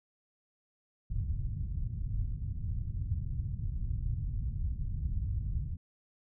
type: low-pass noise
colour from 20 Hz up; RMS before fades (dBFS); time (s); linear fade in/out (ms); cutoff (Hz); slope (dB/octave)
white; -34; 1.1-5.77; 5; 110; 24
effects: none